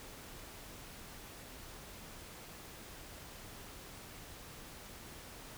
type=silence; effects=pink hiss -51 dBFS RMS until 5.57 s